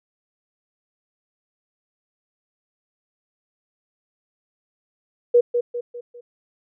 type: tone with echo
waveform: sine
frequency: 481.9 Hz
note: B4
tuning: 43 cents flat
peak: -10 dBFS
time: 5.34-5.41 s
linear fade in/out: 10 ms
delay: 200 ms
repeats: 4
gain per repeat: -7 dB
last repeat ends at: 6.21 s
effects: none